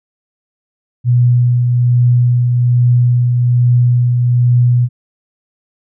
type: tone with tremolo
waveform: sine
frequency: 122.3 Hz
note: B2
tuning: 16 cents flat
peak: -6 dBFS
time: 1.04-4.89 s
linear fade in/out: 50 ms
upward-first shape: triangle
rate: 1.2 Hz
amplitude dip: 35%
effects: none